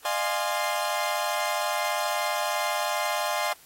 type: chord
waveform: sawtooth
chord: F minor seventh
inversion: third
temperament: equal with one note detuned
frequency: 606.3 / 698.5 / 830.6 / 1046.5 Hz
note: Eb5 / F5 / Ab5 / C6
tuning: -45 / 0 / 0 / 0 cents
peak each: -27 dBFS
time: 0.05-3.53 s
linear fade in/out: 2 ms
effects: white hiss -54 dBFS RMS until 3.65 s + AAC 48 kbps